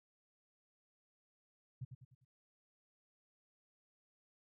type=tone with echo; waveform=sine; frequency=126.9 Hz; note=B2; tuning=47 cents sharp; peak=-40 dBFS; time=1.81-1.85 s; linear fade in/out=10 ms; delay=100 ms; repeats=4; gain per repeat=-7 dB; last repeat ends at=2.25 s; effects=none